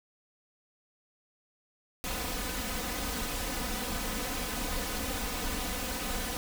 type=noise with comb filter; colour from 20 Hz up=pink; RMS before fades=-34 dBFS; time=2.04-6.37 s; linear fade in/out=0 ms; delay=4 ms; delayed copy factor=+0.75; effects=none